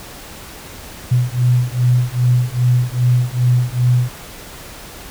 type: beating tone pair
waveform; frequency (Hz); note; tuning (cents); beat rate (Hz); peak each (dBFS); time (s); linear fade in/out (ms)
sine; 122.5 / 125; B2 / B2; -14 / +21; 2.5; -15; 1.11-4.09; 10
effects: pink hiss -35 dBFS RMS until 5.1 s